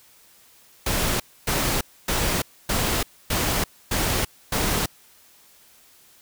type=noise bursts; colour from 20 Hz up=pink; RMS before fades=-23 dBFS; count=7; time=0.86-4.86 s; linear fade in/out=5 ms; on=340 ms; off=270 ms; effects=white hiss -54 dBFS RMS until 6.21 s

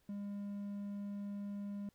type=tone; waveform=triangle; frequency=202.3 Hz; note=G#3; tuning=45 cents flat; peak=-38 dBFS; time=0.09-1.89 s; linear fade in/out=2 ms; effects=pink hiss -75 dBFS RMS until 1.94 s

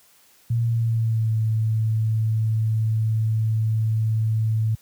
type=tone with pitch glide; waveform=sine; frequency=116.54 to 110.38 Hz; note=A#2 to A2; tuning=0 to +6 cents; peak=-18 dBFS; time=0.5-4.75 s; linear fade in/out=5 ms; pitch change=-94 cents; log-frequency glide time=0.61-1.36 s; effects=white hiss -56 dBFS RMS until 4.81 s + high-pass 60 Hz 12 dB/octave

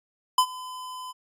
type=tone with ADSR envelope; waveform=square; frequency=1014 Hz; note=B5; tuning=45 cents sharp; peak=-15 dBFS; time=0.38-1.13 s; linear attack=4 ms; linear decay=72 ms; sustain=-21 dB; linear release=25 ms; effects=resampled to 32000 Hz

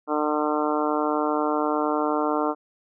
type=harmonic tone; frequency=150.7 Hz; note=D3; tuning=45 cents sharp; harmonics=2 / 3 / 4 / 5 / 6 / 7 / 8 / 9; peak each=-26 / -28 / -29 / -30 / -31 / -31 / -32 / -33 dBFS; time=0.07-2.55 s; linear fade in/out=50 ms; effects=none

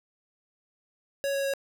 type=tone with pitch steps; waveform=square; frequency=556 / 552.8 / 549.6 Hz; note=C#5 / C#5 / C#5; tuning=+5 / -5 / -15 cents; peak=-27 dBFS; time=1.24-1.537 s; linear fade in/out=0 ms; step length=99 ms; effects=none

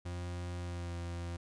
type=tone with pitch glide; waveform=40% pulse; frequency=88.1 to 86.24 Hz; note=F2 to F2; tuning=+16 to -21 cents; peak=-37 dBFS; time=0.05-1.37 s; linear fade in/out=10 ms; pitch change=-37 cents; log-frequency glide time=0.6-0.94 s; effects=resampled to 22050 Hz

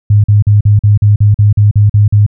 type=tone bursts; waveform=sine; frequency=103.83 Hz; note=G#2; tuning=in tune; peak=-3 dBFS; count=12; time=0.1-2.264 s; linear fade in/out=5 ms; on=140 ms; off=44 ms; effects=none

